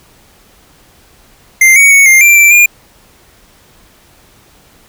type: tone with pitch steps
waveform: square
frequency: 2093 / 2241 / 2221 / 2111 / 2359 / 2343 / 2414 Hz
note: C7 / C#7 / C#7 / C7 / D7 / D7 / D7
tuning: 0 / +18 / +3 / +15 / +7 / -5 / +47 cents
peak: -3 dBFS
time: 1.61-2.66 s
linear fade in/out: 5 ms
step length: 150 ms
effects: pink hiss -45 dBFS RMS until 4.88 s